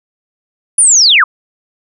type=linear sweep; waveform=sine; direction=down; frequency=9870 to 1056 Hz; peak=-4 dBFS; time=0.78-1.24 s; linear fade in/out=5 ms; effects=none